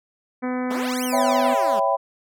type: harmonic tone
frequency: 251.8 Hz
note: B3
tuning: 34 cents sharp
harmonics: 1 / 2 / 3 / 4 / 5 / 6 / 7 / 8 / 9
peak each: -24 / -30 / -34 / -36 / -38 / -40 / -41 / -42 / -43 dBFS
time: 0.42-1.55 s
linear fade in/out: 20 ms
type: exponential two-way sweep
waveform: 10% pulse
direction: up then down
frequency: 190 to 3261 to 190 Hz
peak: -21 dBFS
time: 0.7-1.8 s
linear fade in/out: 10 ms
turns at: 1.04 s
type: chord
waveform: sine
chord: C# half-diminished seventh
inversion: none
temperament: equal with one note detuned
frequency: 554.4 / 659.3 / 784 / 995.8 Hz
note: C#5 / E5 / G5 / B5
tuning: 0 / 0 / 0 / +14 cents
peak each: -23 dBFS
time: 1.12-1.97 s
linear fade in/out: 20 ms
effects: none